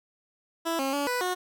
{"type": "tone with pitch steps", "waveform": "15% pulse", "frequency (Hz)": [331.2, 270.3, 285.3, 494.4, 363.7], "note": ["E4", "C#4", "C#4", "B4", "F#4"], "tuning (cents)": [8, -44, 50, 2, -30], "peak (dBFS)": -20, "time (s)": [0.65, 1.35], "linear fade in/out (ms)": 20, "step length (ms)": 140, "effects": []}